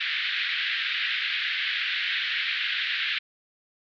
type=band-pass noise; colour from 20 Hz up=pink; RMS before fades=-28 dBFS; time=0-3.19 s; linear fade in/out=10 ms; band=1600 to 3900 Hz; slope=48 dB/octave; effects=none